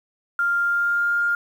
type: tone with pitch glide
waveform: sine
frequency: 1396.9 to 1407.4 Hz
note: F6 to F6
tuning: 0 to +13 cents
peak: -18 dBFS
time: 0.39-1.35 s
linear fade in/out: 2 ms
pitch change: +13 cents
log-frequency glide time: 0.55-1.18 s
effects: 8-bit